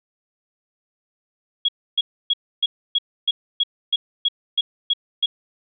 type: tone bursts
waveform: sine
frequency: 3322 Hz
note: G#7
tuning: in tune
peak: -15 dBFS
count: 12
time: 1.65-5.26 s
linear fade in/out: 5 ms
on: 35 ms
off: 290 ms
effects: none